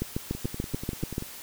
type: two click trains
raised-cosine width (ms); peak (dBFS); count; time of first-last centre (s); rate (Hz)
3; -22 / -15; 10 / 9; 0.35-1.224 / 0.02-1.181; 10.3 / 6.89
effects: white hiss -43 dBFS RMS until 1.42 s